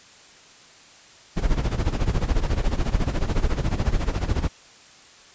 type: noise with tremolo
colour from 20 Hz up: brown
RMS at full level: -19 dBFS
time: 1.36-4.49 s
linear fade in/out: 20 ms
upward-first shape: sine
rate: 14 Hz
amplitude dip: 80%
effects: white hiss -49 dBFS RMS until 5.34 s + resampled to 16000 Hz